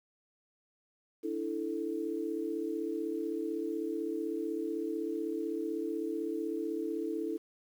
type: chord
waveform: sine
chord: D suspended second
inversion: none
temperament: equal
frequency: 293.7 / 329.6 / 440 Hz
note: D4 / E4 / A4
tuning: 0 / 0 / 0 cents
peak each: -39 / -35 / -37 dBFS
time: 1.23-7.38 s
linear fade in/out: 20 ms
effects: 10-bit